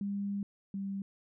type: tone pair in turn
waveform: sine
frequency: 200.6 / 196.47 Hz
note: G3 / G3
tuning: +40 / +4 cents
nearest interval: unison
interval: 36 cents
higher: first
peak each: -32 / -34 dBFS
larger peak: first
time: 0.01-0.43 / 0.74-1.02 s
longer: first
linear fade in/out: 2 ms
effects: none